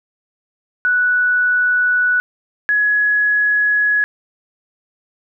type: tone pair in turn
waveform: sine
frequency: 1478 / 1682.2 Hz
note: F#6 / G#6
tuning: -2 / +22 cents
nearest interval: major second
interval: 224 cents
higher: second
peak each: -12 dBFS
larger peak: neither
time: 0.85-2.2 / 2.69-4.04 s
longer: neither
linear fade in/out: 0 ms
effects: none